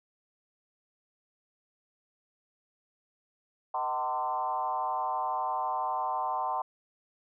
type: tone with frequency modulation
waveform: sine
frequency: 897 Hz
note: A5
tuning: 33 cents sharp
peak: -28 dBFS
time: 3.74-6.62 s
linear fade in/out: 5 ms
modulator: 138 Hz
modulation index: 1.5
effects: none